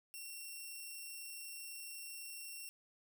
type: tone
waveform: 5% pulse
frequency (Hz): 2726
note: F7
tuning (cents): -43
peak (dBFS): -37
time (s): 0.14-2.69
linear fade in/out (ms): 0
effects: none